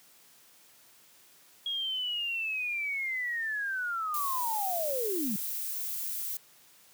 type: linear sweep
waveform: sine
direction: down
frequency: 3300 to 185 Hz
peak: -30 dBFS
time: 1.66-5.36 s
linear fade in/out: 2 ms
type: noise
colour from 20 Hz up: violet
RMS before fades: -35 dBFS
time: 4.14-6.37 s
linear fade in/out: 2 ms
effects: white hiss -59 dBFS RMS until 6.93 s + high-pass 100 Hz 12 dB/octave